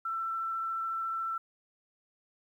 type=tone with vibrato; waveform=sine; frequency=1338 Hz; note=E6; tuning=25 cents sharp; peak=-31 dBFS; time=0.05-1.38 s; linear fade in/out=5 ms; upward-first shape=sine; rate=14 Hz; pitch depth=8 cents each way; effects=11-bit